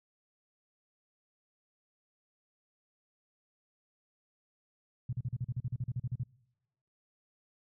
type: tone bursts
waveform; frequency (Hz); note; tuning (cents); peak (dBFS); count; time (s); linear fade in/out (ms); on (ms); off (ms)
sine; 123.47; B2; 0; -31; 15; 5.09-6.235; 5; 39; 40
effects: noise-tail reverb RT60 1.0 s tail -26 dB re dry